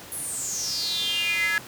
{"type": "tone with high-pass filter sweep", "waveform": "square", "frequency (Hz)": 187.2, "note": "F#3", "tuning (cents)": 20, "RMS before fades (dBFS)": -27, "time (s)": [0.12, 1.58], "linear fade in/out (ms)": 0, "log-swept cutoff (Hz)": [11000, 1700], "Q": 8.5, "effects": ["pink hiss -42 dBFS RMS until 1.67 s", "high-pass 100 Hz 12 dB/octave"]}